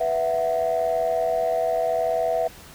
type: chord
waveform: sine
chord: B suspended fourth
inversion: none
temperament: equal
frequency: 493.9 / 659.3 / 740 Hz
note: B4 / E5 / F#5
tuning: 0 / 0 / 0 cents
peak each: -26 / -21 / -26 dBFS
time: 0-2.48 s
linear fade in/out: 10 ms
effects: tanh soft clip ceiling -14 dBFS + pink hiss -45 dBFS RMS until 2.74 s